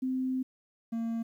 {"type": "tone pair in turn", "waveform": ["sine", "triangle"], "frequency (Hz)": [258.9, 228.9], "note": ["C4", "A#3"], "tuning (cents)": [-18, -31], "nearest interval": "major second", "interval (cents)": 213, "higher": "first", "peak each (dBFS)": -28, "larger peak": "neither", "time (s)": [[0.02, 0.43], [0.92, 1.23]], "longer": "first", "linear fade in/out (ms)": 10, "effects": ["11-bit"]}